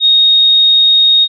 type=tone; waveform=sine; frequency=3729 Hz; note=A#7; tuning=in tune; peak=-5 dBFS; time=0-1.28 s; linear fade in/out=50 ms; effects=none

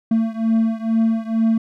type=beating tone pair; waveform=triangle; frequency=224 / 226.2 Hz; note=A3 / A3; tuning=+31 / +48 cents; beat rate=2.2 Hz; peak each=-16 / -18 dBFS; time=0.11-1.58 s; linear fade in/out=5 ms; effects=none

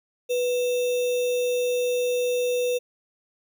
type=tone with sample-and-hold; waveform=sine; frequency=492.6 Hz; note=B4; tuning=5 cents flat; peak=-21 dBFS; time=0.29-2.79 s; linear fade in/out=20 ms; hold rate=3150 Hz; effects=none

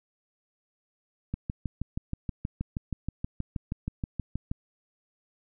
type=click train; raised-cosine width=5 ms; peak=-18 dBFS; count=21; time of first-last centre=1.34-4.515 s; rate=6.3 Hz; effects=none

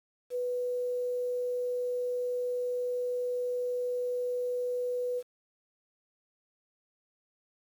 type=tone with quantisation; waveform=sine; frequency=493.9 Hz; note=B4; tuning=in tune; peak=-29 dBFS; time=0.3-5.23 s; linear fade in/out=50 ms; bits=9; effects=AAC 64 kbps

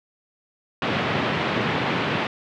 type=band-pass noise; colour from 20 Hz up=pink; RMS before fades=-24 dBFS; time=0.82-2.27 s; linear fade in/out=2 ms; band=120 to 3300 Hz; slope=24 dB/octave; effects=none

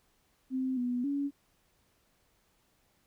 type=tone with pitch steps; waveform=sine; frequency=260.3 / 245.8 / 282.3 Hz; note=C4 / B3 / C#4; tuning=-9 / -8 / +32 cents; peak=-29 dBFS; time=0.5-1.31 s; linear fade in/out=50 ms; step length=270 ms; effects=pink hiss -71 dBFS RMS until 3.06 s

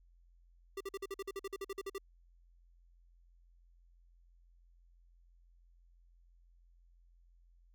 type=tone bursts; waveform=square; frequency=392 Hz; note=G4; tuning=in tune; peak=-39 dBFS; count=15; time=0.77-1.982 s; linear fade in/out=5 ms; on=36 ms; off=48 ms; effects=added 43 Hz sine -62 dBFS peak until 7.74 s

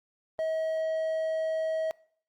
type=tone; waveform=triangle; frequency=639 Hz; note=D#5; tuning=46 cents sharp; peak=-25 dBFS; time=0.39-1.91 s; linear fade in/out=0 ms; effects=noise-tail reverb RT60 0.6 s tail -23 dB re dry + Opus 32 kbps

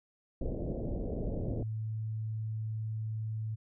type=low-pass noise; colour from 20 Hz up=pink; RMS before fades=-35 dBFS; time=0.41-1.63 s; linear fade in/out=5 ms; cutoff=620 Hz; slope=48 dB/octave
type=tone; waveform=sine; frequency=109.7 Hz; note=A2; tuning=5 cents flat; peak=-33 dBFS; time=1.45-3.56 s; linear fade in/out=20 ms
effects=none

